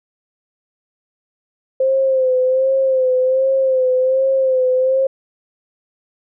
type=tone with vibrato; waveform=sine; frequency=522 Hz; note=C5; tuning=4 cents flat; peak=-12 dBFS; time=1.8-5.07 s; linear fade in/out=5 ms; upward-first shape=sine; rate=1.3 Hz; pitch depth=44 cents each way; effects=none